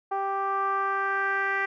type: tone with low-pass filter sweep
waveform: 10% pulse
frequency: 392 Hz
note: G4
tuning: in tune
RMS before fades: -27 dBFS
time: 0.11-1.66 s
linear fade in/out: 10 ms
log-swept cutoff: 910 to 1900 Hz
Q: 3.7
effects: none